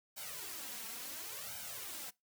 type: noise with flanger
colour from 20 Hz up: white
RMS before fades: -45 dBFS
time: 0.16-2.11 s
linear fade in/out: 20 ms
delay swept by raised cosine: 1.3 to 4.4 ms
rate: 0.71 Hz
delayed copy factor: +1
effects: noise-tail reverb RT60 0.2 s tail -22 dB re dry + high-pass 80 Hz 12 dB/octave